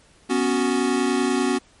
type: chord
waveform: square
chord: B suspended second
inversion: none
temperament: equal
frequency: 246.9 / 277.2 / 370 Hz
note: B3 / C#4 / F#4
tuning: 0 / 0 / 0 cents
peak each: -24 dBFS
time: 0.29-1.59 s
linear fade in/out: 20 ms
effects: pink hiss -55 dBFS RMS until 1.8 s + MP3 48 kbps